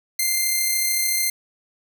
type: tone with amplitude modulation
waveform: 5% pulse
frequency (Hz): 2093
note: C7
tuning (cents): 0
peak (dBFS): -8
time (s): 0.19-1.3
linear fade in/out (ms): 5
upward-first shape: sine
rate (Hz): 33.6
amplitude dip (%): 25
effects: none